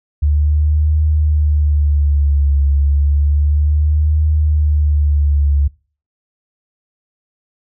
sine tone with vibrato, 73.42 Hz, D2, in tune, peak -10 dBFS, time 0.22-5.68 s, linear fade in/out 10 ms, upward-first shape triangle, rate 0.31 Hz, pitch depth 82 cents each way, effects noise-tail reverb RT60 0.4 s tail -24 dB re dry

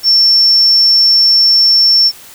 sine tone, 5420 Hz, E8, 47 cents sharp, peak -5 dBFS, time 0.03-2.12 s, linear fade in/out 50 ms, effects white hiss -36 dBFS RMS until 2.34 s

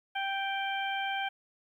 harmonic tone, 784 Hz, G5, in tune, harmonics 1 / 2 / 3 / 4, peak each -33 / -36 / -38 / -39 dBFS, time 0.15-1.29 s, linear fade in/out 10 ms, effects 11-bit

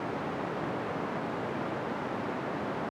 pink band-pass noise, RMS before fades -34 dBFS, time 0-2.89 s, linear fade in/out 2 ms, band 160 to 1300 Hz, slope 12 dB/octave, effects high-pass 100 Hz 12 dB/octave

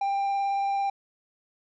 triangle tone with vibrato, 793 Hz, G5, 20 cents sharp, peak -22 dBFS, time 0.01-0.9 s, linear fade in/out 5 ms, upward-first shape sine, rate 18 Hz, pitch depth 10 cents each way, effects resampled to 16000 Hz

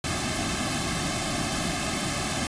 pink noise with comb filter, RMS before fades -28 dBFS, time 0.04-2.47 s, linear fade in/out 2 ms, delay 2.1 ms, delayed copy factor -1, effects resampled to 22050 Hz

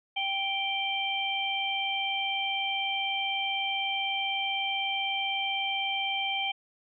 harmonic tone, 784 Hz, G5, in tune, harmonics 1 / 3 / 4, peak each -33 / -32 / -31 dBFS, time 0.16-6.52 s, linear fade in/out 10 ms, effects none

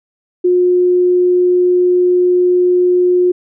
sine tone, 359.3 Hz, F4, 49 cents sharp, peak -8 dBFS, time 0.44-3.32 s, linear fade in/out 10 ms, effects none

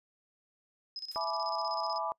sine tone with tremolo, 5080 Hz, D#8, 35 cents sharp, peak -36 dBFS, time 0.96-1.98 s, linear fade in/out 2 ms, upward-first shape square, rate 16 Hz, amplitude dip 75%
blue noise with exponential decay, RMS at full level -47 dBFS, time 1.11-1.27 s, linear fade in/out 5 ms, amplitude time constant 33 ms
sine chord, E dominant seventh, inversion none, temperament equal with one note detuned, 659.3 / 849 / 987.8 / 1174.7 Hz, E5 / G#5 / B5 / D6, 0 / +38 / 0 / 0 cents, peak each -37 dBFS, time 1.16-2.12 s, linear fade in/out 0 ms
effects noise-tail reverb RT60 0.1 s tail -25 dB re dry + resampled to 32000 Hz

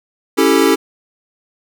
square chord, A dominant seventh, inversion first, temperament equal, 277.2 / 329.6 / 392 / 440 Hz, C#4 / E4 / G4 / A4, 0 / 0 / 0 / 0 cents, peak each -16 dBFS, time 0.37-0.76 s, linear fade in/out 20 ms, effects none

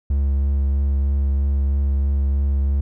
triangle tone with vibrato, 69.3 Hz, C#2, in tune, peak -14 dBFS, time 0.1-2.81 s, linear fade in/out 5 ms, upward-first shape triangle, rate 3.1 Hz, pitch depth 17 cents each way, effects none

